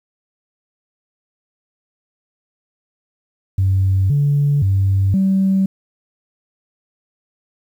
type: tone with pitch steps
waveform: sine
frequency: 95.6 / 143.6 / 97.1 / 192.3 Hz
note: G2 / D3 / G2 / G3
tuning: -43 / -39 / -16 / -33 cents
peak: -11 dBFS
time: 3.58-5.66 s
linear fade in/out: 5 ms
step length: 520 ms
effects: tanh soft clip ceiling -8 dBFS + 8-bit